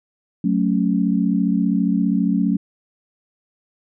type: chord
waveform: sine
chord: F# minor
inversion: none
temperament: equal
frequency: 185 / 220 / 277.2 Hz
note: F#3 / A3 / C#4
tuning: 0 / 0 / 0 cents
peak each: -19 / -20 / -21 dBFS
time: 0.44-2.57 s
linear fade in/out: 5 ms
effects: none